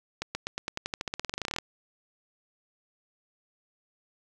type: accelerating click train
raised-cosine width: 0.2 ms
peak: -14 dBFS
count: 23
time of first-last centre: 0.22-1.585 s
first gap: 130 ms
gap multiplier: 0.92
effects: none